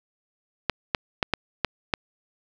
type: clicks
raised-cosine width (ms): 0.3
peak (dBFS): -5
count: 6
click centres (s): 0.697 / 0.948 / 1.228 / 1.337 / 1.647 / 1.938
effects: none